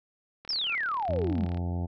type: click train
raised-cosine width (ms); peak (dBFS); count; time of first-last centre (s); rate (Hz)
0.3; -29; 42; 0.45-1.573; 36.5
type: exponential sweep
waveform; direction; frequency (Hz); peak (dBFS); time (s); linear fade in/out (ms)
sine; down; 5588 to 186.9; -27; 0.49-1.45; 2
type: tone with exponential growth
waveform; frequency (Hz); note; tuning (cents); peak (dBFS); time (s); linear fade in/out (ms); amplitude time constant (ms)
sine; 1378; F6; -24; -29; 0.61-0.75; 2; 29
type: harmonic tone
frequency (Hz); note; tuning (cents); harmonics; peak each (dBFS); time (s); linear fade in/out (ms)
87.5; F2; +4; 1 / 2 / 3 / 4 / 5 / 6 / 7 / 8 / 9 / 10; -29 / -35 / -40 / -44 / -49 / -51 / -49 / -47 / -49 / -51; 1.08-1.87; 20
effects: none